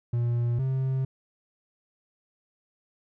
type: tone pair in turn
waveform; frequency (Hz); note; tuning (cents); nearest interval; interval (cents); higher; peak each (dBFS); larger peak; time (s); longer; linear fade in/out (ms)
triangle; 119.2 / 132.21; A#2 / C3; +39 / +18; major second; 179; second; -21 / -22; first; 0.13-0.59 / 0.59-1.05; neither; 5
effects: none